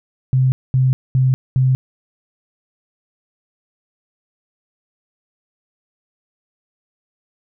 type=tone bursts; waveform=sine; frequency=130.1 Hz; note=C3; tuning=9 cents flat; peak=-11 dBFS; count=4; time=0.33-1.75 s; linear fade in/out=0 ms; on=190 ms; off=220 ms; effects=none